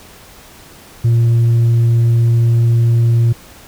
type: tone with tanh clipping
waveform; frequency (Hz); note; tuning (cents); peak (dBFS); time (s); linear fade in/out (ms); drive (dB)
triangle; 116.7; A#2; +2; -9; 1.04-3.33; 10; 7
effects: pink hiss -40 dBFS RMS until 3.67 s